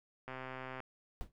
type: click train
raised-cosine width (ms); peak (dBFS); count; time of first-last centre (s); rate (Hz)
0.5; -29; 69; 0.28-0.803; 130
type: noise with exponential decay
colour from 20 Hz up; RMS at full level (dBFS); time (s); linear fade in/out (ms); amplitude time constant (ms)
brown; -37; 1.21-1.32; 0; 23
effects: none